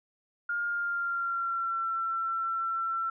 sine tone with pitch glide, 1413 to 1346.9 Hz, F6 to E6, +20 to +37 cents, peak -28 dBFS, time 0.49-3.1 s, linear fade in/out 5 ms, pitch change -83 cents, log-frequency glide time 0.66-1.83 s, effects none

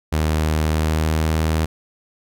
sawtooth tone with pitch glide, 77.78 to 79.23 Hz, D#2 to D#2, 0 to +32 cents, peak -13 dBFS, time 0.12-1.66 s, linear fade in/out 10 ms, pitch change +32 cents, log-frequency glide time 0.61-1.37 s, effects none

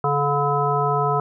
harmonic tone, 143.5 Hz, D3, 40 cents flat, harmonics 1 / 3 / 5 / 7 / 9, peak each -24 / -24 / -24 / -24 / -24 dBFS, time 0.04-1.2 s, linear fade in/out 2 ms, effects none

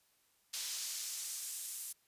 brown noise with high-pass filter sweep, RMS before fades -42 dBFS, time 0.53-1.93 s, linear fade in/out 10 ms, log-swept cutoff 4800 to 9300 Hz, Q 1.2, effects white hiss -73 dBFS RMS until 2.07 s + resampled to 32000 Hz

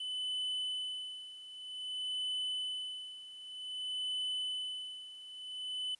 triangle tone with tremolo, 3010 Hz, F#7, 29 cents sharp, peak -32 dBFS, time 0-5.95 s, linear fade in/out 5 ms, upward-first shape sine, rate 0.53 Hz, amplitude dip 80%, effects white hiss -69 dBFS RMS until 5.99 s + resampled to 24000 Hz

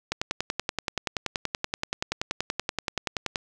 click train, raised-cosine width 0.2 ms, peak -9 dBFS, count 35, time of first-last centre 0.12-3.358 s, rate 10.5 Hz, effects none

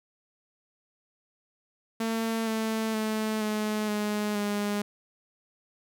sawtooth tone with pitch steps, 225.5 / 221.4 / 217.3 / 213.3 / 209.4 / 205.6 Hz, A3 / A3 / A3 / G#3 / G#3 / G#3, +43 / +11 / -21 / +46 / +15 / -17 cents, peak -23 dBFS, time 2-4.82 s, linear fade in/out 5 ms, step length 470 ms, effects none

